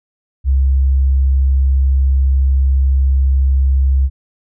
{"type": "tone", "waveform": "sine", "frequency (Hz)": 67, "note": "C2", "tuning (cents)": 42, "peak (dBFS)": -9, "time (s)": [0.44, 4.1], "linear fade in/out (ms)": 50, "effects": []}